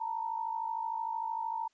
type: tone pair together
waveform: sine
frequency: 894.8 / 948 Hz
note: A5 / A#5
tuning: +29 / +29 cents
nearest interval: minor second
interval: 100 cents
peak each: -34 / -37 dBFS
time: 0-1.68 s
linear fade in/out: 10 ms
effects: white hiss -74 dBFS RMS until 1.73 s + resampled to 16000 Hz